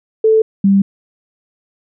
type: tone pair in turn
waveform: sine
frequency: 440 / 196.91 Hz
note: A4 / G3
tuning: 0 / +8 cents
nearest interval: octave + major second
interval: 1392 cents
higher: first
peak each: -7 dBFS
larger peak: neither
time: 0.24-0.42 / 0.64-0.82 s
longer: neither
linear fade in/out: 5 ms
effects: none